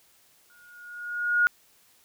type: tone with exponential growth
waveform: sine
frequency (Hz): 1438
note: F#6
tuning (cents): -50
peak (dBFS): -16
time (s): 0.5-1.47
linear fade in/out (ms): 0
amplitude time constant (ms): 210
effects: white hiss -61 dBFS RMS until 2.04 s